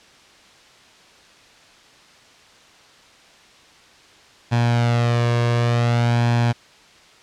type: tone with flanger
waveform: sawtooth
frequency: 118.8 Hz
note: A#2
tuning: 33 cents sharp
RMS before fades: -18 dBFS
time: 4.51-6.53 s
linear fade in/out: 20 ms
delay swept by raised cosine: 1.2 to 1.82 ms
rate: 0.55 Hz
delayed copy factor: +0.6
effects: white hiss -49 dBFS RMS until 7.22 s + low-pass 5000 Hz 12 dB/octave

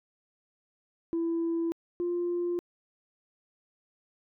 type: tone pair in turn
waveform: sine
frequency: 333.4 / 349.4 Hz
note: E4 / F4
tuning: +20 / +1 cents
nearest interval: minor second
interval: 81 cents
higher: second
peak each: -25 / -26 dBFS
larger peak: first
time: 1.13-1.72 / 2-2.59 s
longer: neither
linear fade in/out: 0 ms
effects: tanh soft clip ceiling -24 dBFS

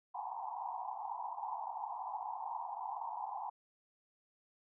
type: band-pass noise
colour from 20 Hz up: white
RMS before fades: -42 dBFS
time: 0.14-3.5 s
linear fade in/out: 10 ms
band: 740 to 1000 Hz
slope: 96 dB/octave
effects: none

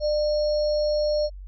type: tone with sample-and-hold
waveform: sine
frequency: 600 Hz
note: D5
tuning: 37 cents sharp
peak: -20 dBFS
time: 0-1.3 s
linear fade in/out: 50 ms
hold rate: 4900 Hz
effects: added 47 Hz sine -36 dBFS peak until 1.47 s + resampled to 16000 Hz

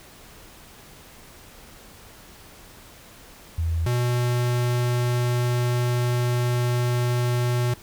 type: tone pair in turn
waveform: sine / square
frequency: 82.41 / 122.14 Hz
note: E2 / B2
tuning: 0 / -19 cents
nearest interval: perfect fifth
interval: 681 cents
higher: second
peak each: -21 dBFS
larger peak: neither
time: 3.58-3.86 / 3.86-7.74 s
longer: second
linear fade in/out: 5 ms
effects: pink hiss -47 dBFS RMS until 7.82 s

